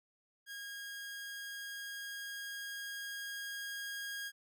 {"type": "tone with level ramp", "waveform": "sawtooth", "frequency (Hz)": 1632, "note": "G#6", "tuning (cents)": -31, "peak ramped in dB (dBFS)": [-40, -36], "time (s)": [0.46, 4.32], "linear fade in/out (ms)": 50, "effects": []}